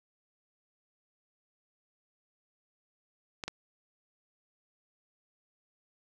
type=clicks; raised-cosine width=0.2 ms; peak=-19 / -18 dBFS; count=2; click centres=3.438 / 3.48 s; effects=none